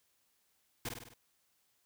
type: noise with echo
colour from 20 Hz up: pink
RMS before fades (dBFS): -38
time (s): 0.85-0.89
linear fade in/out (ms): 5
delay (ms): 50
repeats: 5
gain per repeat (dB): -4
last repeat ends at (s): 1.14
effects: white hiss -75 dBFS RMS until 1.85 s